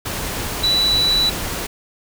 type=tone in noise; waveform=sine; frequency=3951 Hz; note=B7; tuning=in tune; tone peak=-14 dBFS; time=0.63-1.3 s; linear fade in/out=10 ms; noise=pink; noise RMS=-25 dBFS; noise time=0.05-1.67 s; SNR=+8 dB; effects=none